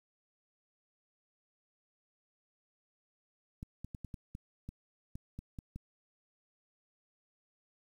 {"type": "clicks", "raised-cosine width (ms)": 5, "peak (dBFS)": -30, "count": 11, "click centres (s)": [3.629, 3.846, 3.948, 4.047, 4.142, 4.351, 4.69, 5.155, 5.39, 5.588, 5.76], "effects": ["10-bit"]}